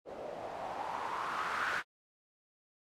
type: noise with low-pass filter sweep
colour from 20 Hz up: blue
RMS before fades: -38 dBFS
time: 0.05-1.83 s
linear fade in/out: 50 ms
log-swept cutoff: 520 to 1600 Hz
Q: 3.8
effects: AAC 64 kbps